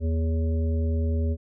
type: harmonic tone with a mistuned harmonic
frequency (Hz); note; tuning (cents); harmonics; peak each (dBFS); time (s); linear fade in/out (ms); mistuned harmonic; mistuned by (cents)
80.3; E2; -45; 1 / 3 / 5 / 7; -22 / -32 / -36 / -39; 0-1.37; 50; 5; +43
effects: none